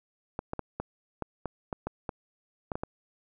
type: clicks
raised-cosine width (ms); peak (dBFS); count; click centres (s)
1; -18; 12; 0.391 / 0.534 / 0.593 / 0.8 / 1.223 / 1.457 / 1.728 / 1.87 / 2.092 / 2.718 / 2.755 / 2.835
effects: none